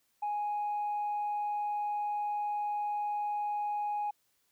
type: tone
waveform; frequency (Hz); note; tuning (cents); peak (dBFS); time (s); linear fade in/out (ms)
sine; 830.6; G#5; 0; -29; 0.22-4.11; 10
effects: tanh soft clip ceiling -28 dBFS + white hiss -74 dBFS RMS until 4.51 s